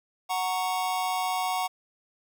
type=chord; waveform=square; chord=F# major; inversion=none; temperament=just; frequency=740 / 925 / 1110 Hz; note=F#5 / A#5 / C#6; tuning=0 / -14 / +2 cents; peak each=-29 / -33 / -34 dBFS; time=0.29-1.68 s; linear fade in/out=20 ms; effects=10-bit